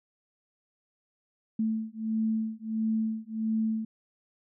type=beating tone pair; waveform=sine; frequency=220 / 221.5 Hz; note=A3 / A3; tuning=0 / +12 cents; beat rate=1.5 Hz; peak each=-30 dBFS; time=1.59-3.85 s; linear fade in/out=5 ms; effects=none